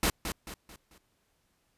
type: noise with echo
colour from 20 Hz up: pink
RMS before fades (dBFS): -26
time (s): 0.03-0.1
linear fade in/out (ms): 2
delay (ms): 220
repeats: 4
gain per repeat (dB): -8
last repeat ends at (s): 0.98
effects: pink hiss -73 dBFS RMS until 1.77 s + resampled to 32000 Hz